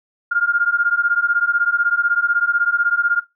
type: beating tone pair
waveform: sine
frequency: 1403 / 1419 Hz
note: F6 / F6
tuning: +8 / +27 cents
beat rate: 16 Hz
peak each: -18 dBFS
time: 0.31-3.2 s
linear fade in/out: 10 ms
effects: noise-tail reverb RT60 0.2 s tail -18 dB re dry